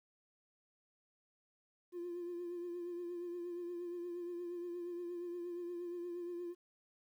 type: tone with vibrato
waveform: triangle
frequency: 349.2 Hz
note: F4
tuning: in tune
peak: -37 dBFS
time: 1.92-6.55 s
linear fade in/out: 50 ms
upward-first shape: triangle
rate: 8.5 Hz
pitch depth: 42 cents each way
effects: tanh soft clip ceiling -37 dBFS + 12-bit